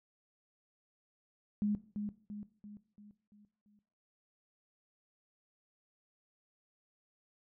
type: tone with echo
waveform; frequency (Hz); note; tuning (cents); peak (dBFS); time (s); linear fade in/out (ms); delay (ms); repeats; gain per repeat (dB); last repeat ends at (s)
sine; 207.7; G#3; 0; -29; 1.62-1.75; 0; 340; 6; -6; 3.79
effects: noise-tail reverb RT60 0.5 s tail -17 dB re dry